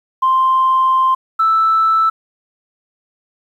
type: tone pair in turn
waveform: sine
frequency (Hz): 1046.5 / 1318.5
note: C6 / E6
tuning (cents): 0 / 0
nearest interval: major third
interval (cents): 400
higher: second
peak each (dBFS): -9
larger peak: neither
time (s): 0.22-1.15 / 1.39-2.1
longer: first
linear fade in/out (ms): 10
effects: tanh soft clip ceiling -6 dBFS + 8-bit